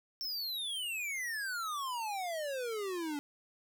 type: exponential sweep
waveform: square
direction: down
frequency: 5460 to 282.6 Hz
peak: -36 dBFS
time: 0.21-3.19 s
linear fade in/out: 0 ms
effects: 11-bit